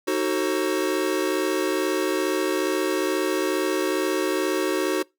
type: chord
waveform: square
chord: D# diminished seventh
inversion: none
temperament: just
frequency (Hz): 311.1 / 373.4 / 448 / 537.6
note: D#4 / F#4 / A4 / C5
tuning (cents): 0 / +16 / +31 / +47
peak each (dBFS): -28 / -25 / -31 / -30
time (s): 0.07-5.03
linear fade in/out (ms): 10
effects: noise-tail reverb RT60 0.2 s tail -23 dB re dry